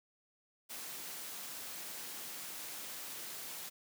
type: noise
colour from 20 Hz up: white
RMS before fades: -45 dBFS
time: 0.69-3.7 s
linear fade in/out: 20 ms
effects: high-pass 150 Hz 12 dB/octave